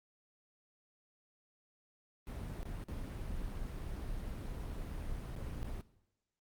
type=noise with dropouts; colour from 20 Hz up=brown; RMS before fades=-41 dBFS; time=2.27-5.81 s; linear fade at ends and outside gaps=0 ms; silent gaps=2.63-2.654 / 2.839-2.885 / 5.354-5.363 / 5.63-5.644 s; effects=noise-tail reverb RT60 0.9 s tail -18 dB re dry + Opus 32 kbps